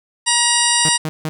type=harmonic tone; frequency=952 Hz; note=A#5; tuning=36 cents sharp; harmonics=1 / 2 / 3 / 4 / 5 / 6 / 8 / 9 / 10; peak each=-22 / -22 / -22 / -22 / -22 / -22 / -22 / -22 / -22 dBFS; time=0.26-0.98 s; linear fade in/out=20 ms
type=tone bursts; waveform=sawtooth; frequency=156.3 Hz; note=D#3; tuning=8 cents sharp; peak=-16 dBFS; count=3; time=0.85-1.29 s; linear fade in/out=0 ms; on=40 ms; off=160 ms
effects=none